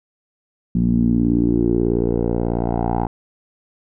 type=tone with low-pass filter sweep; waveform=10% pulse; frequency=58.27 Hz; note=A#1; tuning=in tune; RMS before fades=-18 dBFS; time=0.75-3.07 s; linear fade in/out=5 ms; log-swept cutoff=200 to 830 Hz; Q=4.2; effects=none